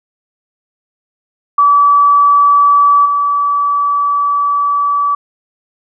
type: tone with level steps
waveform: sine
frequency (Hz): 1150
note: D6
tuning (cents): -37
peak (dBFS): -5 / -10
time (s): 1.58-5.15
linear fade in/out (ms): 5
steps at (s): 3.05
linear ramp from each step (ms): 10
effects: none